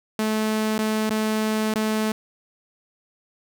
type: tone with dropouts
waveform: sawtooth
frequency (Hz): 216.9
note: A3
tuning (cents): -25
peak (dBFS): -17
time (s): 0.19-2.12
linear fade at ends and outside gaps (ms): 2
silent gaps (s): 0.78-0.789 / 1.096-1.105 / 1.739-1.757
effects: none